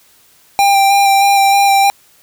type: tone with vibrato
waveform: square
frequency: 793 Hz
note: G5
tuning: 20 cents sharp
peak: -8 dBFS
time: 0.59-1.9 s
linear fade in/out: 0 ms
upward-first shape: square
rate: 3.2 Hz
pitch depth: 13 cents each way
effects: white hiss -49 dBFS RMS until 2.22 s